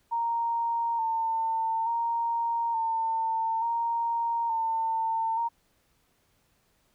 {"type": "tone with vibrato", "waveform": "sine", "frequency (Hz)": 915, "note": "A#5", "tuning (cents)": -32, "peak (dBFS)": -25, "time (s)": [0.11, 5.49], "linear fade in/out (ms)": 20, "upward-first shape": "square", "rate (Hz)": 0.57, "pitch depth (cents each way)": 28, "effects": ["pink hiss -69 dBFS RMS until 6.94 s"]}